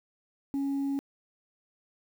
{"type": "tone", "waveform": "sine", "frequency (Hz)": 277.2, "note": "C#4", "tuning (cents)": 0, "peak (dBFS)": -25, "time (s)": [0.54, 0.99], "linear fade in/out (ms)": 0, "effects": ["tanh soft clip ceiling -26 dBFS", "9-bit"]}